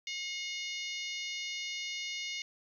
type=harmonic tone; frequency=720 Hz; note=F#5; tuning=47 cents flat; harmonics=3 / 4 / 5 / 6 / 7 / 8 / 9; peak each=-40 / -42 / -44 / -46 / -47 / -48 / -49 dBFS; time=0.07-2.42 s; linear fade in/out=2 ms; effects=11-bit